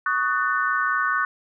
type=chord; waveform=sine; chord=D# half-diminished seventh; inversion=third; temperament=just; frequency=1120.1 / 1244.5 / 1493.4 / 1792.1 Hz; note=C#6 / D#6 / F#6 / A6; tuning=+18 / 0 / +16 / +31 cents; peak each=-25 / -27 / -23 / -29 dBFS; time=0.06-1.25 s; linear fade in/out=2 ms; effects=none